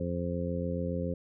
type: harmonic tone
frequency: 87.1 Hz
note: F2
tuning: 4 cents flat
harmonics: 1 / 2 / 3 / 4 / 5 / 6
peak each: -36 / -34 / -38 / -44 / -40 / -36 dBFS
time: 0-1.14 s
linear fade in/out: 5 ms
effects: none